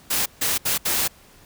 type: noise bursts at uneven times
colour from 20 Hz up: white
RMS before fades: -22 dBFS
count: 4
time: 0.1-0.26 / 0.41-0.58 / 0.65-0.78 / 0.85-1.08 s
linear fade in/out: 10 ms
effects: pink hiss -51 dBFS RMS until 1.45 s